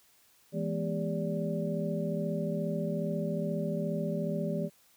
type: tone cluster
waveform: sine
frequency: 166.2 / 208.6 / 243 / 398.7 / 580 Hz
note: E3 / G#3 / B3 / G4 / D5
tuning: +15 / +8 / -28 / +29 / -22 cents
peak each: -33 / -36 / -39 / -38 / -36 dBFS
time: 0.52-4.7 s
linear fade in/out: 50 ms
effects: white hiss -64 dBFS RMS until 4.96 s